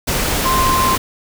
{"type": "tone in noise", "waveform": "sine", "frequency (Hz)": 1046.5, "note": "C6", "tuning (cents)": 0, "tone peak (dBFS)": -14, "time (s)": [0.45, 0.96], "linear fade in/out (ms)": 10, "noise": "pink", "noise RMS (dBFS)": -18, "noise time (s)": [0.07, 0.98], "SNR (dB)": 1, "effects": []}